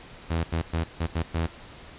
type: tone bursts at uneven times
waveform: sawtooth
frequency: 82.41 Hz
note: E2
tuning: in tune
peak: -20 dBFS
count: 6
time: 0.3-0.44 / 0.52-0.62 / 0.73-0.84 / 1-1.07 / 1.15-1.23 / 1.34-1.47 s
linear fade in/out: 10 ms
effects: pink hiss -46 dBFS RMS until 1.98 s + resampled to 8000 Hz